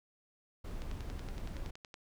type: noise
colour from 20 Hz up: brown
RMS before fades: -41 dBFS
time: 0.64-1.71 s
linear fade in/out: 10 ms
type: click train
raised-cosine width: 0.2 ms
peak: -31 dBFS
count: 13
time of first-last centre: 0.82-1.941 s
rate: 10.7 Hz
effects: none